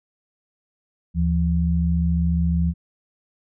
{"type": "tone pair together", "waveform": "sine", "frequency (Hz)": [75.73, 170], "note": ["D#2", "F3"], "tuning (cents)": [-46, -46], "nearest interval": "octave + major second", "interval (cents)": 1400, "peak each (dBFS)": -20, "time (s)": [1.14, 2.74], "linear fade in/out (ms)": 50, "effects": []}